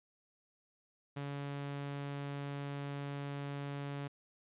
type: tone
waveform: sawtooth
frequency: 141.7 Hz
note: C#3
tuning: 38 cents sharp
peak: -35 dBFS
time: 1.16-4.08 s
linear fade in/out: 10 ms
effects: resampled to 8000 Hz